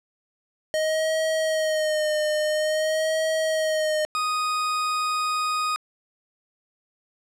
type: tone with vibrato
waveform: square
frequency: 622.3 Hz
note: D#5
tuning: in tune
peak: -22 dBFS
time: 0.74-4.05 s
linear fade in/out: 0 ms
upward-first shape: sine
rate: 0.49 Hz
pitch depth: 39 cents each way
type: tone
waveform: 40% pulse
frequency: 1244.5 Hz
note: D#6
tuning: in tune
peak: -22 dBFS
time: 4.15-5.76 s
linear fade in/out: 0 ms
effects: low-pass 10000 Hz 12 dB/octave